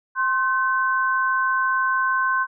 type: tone pair together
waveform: sine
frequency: 1054.2 / 1528 Hz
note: C6 / G6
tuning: +13 / -45 cents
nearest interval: tritone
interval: 642 cents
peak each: -21 dBFS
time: 0.15-2.47 s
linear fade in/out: 50 ms
effects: none